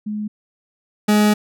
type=tone pair in turn; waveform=sine / 40% pulse; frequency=210.9 / 210 Hz; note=G#3 / G#3; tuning=+27 / +19 cents; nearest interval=unison; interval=8 cents; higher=first; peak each=-22 / -11 dBFS; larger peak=second; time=0.06-0.28 / 1.08-1.34 s; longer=second; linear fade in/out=10 ms; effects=none